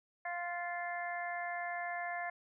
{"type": "harmonic tone", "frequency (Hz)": 349.2, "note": "F4", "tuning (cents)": 0, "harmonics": [2, 3, 4, 5, 6], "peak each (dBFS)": [-39, -47, -51, -42, -45], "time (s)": [0.25, 2.3], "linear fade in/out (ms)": 5, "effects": []}